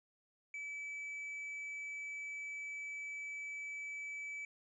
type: tone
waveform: triangle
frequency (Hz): 2300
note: D7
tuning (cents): -37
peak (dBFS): -40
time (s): 0.54-4.45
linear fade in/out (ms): 2
effects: resampled to 22050 Hz